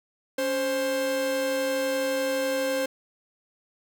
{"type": "tone pair together", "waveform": "45% pulse", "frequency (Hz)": [278.9, 526], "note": ["C#4", "C5"], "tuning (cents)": [11, 9], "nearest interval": "major seventh", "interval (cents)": 1098, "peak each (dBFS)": [-32, -25], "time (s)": [0.38, 2.86], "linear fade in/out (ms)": 5, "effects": []}